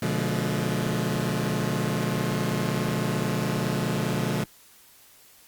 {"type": "chord", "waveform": "sawtooth", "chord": "B diminished seventh", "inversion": "none", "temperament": "just", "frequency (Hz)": [123.47, 148.16, 177.8, 213.4], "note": ["B2", "D3", "F3", "Ab3"], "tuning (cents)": [0, 16, 31, 47], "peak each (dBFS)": -26, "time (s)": [0.02, 4.44], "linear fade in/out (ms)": 5, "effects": ["white hiss -54 dBFS RMS until 5.47 s", "Opus 48 kbps"]}